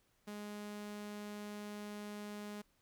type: tone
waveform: sawtooth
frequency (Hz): 207.7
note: G#3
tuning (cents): 0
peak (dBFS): -40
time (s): 0.27-2.62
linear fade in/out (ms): 10
effects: pink hiss -75 dBFS RMS until 2.81 s